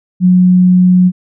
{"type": "tone", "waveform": "sine", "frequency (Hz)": 181.8, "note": "F#3", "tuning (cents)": -30, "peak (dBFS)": -4, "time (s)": [0.2, 1.12], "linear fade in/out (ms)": 50, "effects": []}